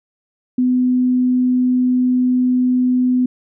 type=tone; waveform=sine; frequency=251.5 Hz; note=B3; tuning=32 cents sharp; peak=-12 dBFS; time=0.58-3.26 s; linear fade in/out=5 ms; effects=none